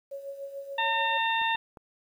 sine tone with tremolo, 554.4 Hz, C#5, in tune, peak -33 dBFS, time 0.11-1.18 s, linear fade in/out 10 ms, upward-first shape triangle, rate 6.9 Hz, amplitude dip 70%
harmonic tone, 908 Hz, A#5, 46 cents flat, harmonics 1 / 2 / 3 / 4, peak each -27 / -30 / -32 / -33 dBFS, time 0.78-1.56 s, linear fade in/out 5 ms
clicks, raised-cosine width 1 ms, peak -32 dBFS, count 3, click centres 1.415 / 1.551 / 1.772 s
effects 10-bit

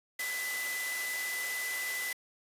sine tone in noise, 2000 Hz, B6, 21 cents sharp, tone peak -34 dBFS, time 0.19-2.13 s, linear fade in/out 5 ms, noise white, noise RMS -38 dBFS, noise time 0.19-2.13 s, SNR +1 dB, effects high-pass 400 Hz 12 dB/octave + resampled to 32000 Hz

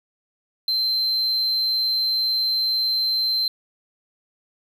triangle tone, 4109 Hz, C8, 32 cents flat, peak -18 dBFS, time 0.68-3.48 s, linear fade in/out 2 ms, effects none

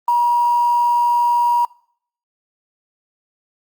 sine tone with quantisation, 957 Hz, A#5, 45 cents sharp, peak -12 dBFS, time 0.08-1.65 s, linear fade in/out 2 ms, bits 6, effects noise-tail reverb RT60 0.6 s tail -23 dB re dry + Opus 32 kbps

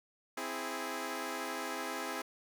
10% pulse chord, C augmented, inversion none, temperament equal, 261.6 / 329.6 / 415.3 Hz, C4 / E4 / G#4, 0 / 0 / 0 cents, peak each -33 dBFS, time 0.37-2.22 s, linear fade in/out 5 ms, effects none

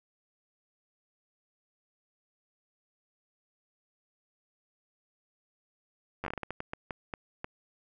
slowing click train, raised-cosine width 0.5 ms, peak -20 dBFS, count 14, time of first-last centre 6.24-7.444 s, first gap 10 ms, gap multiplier 1.33, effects none

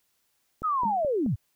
click train, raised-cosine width 2 ms, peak -25 dBFS, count 4, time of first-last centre 0.62-1.262 s, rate 4.67 Hz
sine linear sweep, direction down, 1310 to 78.1 Hz, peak -23 dBFS, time 0.63-1.36 s, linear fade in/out 20 ms
sine tone with exponential decay, 204.3 Hz, G#3, 28 cents flat, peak -27 dBFS, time 0.85-1.06 s, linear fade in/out 5 ms, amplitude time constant 45 ms
effects white hiss -72 dBFS RMS until 1.55 s

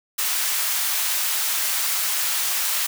white high-pass noise, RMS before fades -23 dBFS, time 0.18-2.87 s, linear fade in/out 10 ms, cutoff 940 Hz, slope 12 dB/octave, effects none

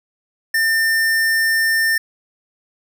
square tone, 1800 Hz, A6, 39 cents sharp, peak -15 dBFS, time 0.54-1.98 s, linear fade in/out 5 ms, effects none

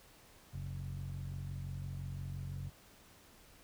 10% pulse tone with low-pass filter, 45.84 Hz, F#1, 15 cents flat, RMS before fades -42 dBFS, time 0.53-2.7 s, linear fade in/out 20 ms, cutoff 120 Hz, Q 5.1, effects pink hiss -61 dBFS RMS until 3.63 s

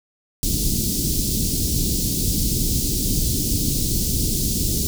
pink band-stop noise, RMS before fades -21 dBFS, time 0.43-4.87 s, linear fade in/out 0 ms, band 320 to 4500 Hz, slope 24 dB/octave, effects none

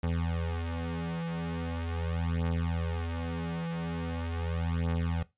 25% pulse beating tone pair, 83.4 / 83.81 Hz, E2 / E2, +21 / +29 cents, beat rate 0.41 Hz, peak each -30 / -30 dBFS, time 0.03-5.23 s, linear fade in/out 5 ms, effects noise-tail reverb RT60 0.2 s tail -18 dB re dry + resampled to 8000 Hz

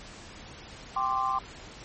sine chord, G suspended fourth, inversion none, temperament equal, 784 / 1046.5 / 1174.7 Hz, G5 / C6 / D6, 0 / 0 / 0 cents, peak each -31 / -28 / -30 dBFS, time 0.96-1.39 s, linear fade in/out 5 ms, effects pink hiss -46 dBFS RMS until 1.84 s + MP3 32 kbps

